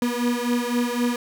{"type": "beating tone pair", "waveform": "35% pulse", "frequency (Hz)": [240.1, 244], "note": ["B3", "B3"], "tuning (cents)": [-49, -21], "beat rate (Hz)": 3.9, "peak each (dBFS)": [-22, -23], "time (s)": [0.02, 1.16], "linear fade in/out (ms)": 2, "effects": []}